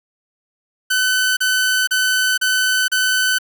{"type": "tone bursts", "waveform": "sawtooth", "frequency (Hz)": 1512, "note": "F#6", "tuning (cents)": 37, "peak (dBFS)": -11, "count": 5, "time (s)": [0.9, 3.386], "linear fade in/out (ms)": 10, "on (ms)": 470, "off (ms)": 34, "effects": []}